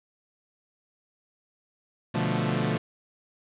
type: chord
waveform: sawtooth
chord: B half-diminished seventh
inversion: none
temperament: equal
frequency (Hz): 123.47 / 146.83 / 174.61 / 220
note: B2 / D3 / F3 / A3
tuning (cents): 0 / 0 / 0 / 0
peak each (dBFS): -26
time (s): 2.14-2.78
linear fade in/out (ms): 10
effects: resampled to 8000 Hz + 8-bit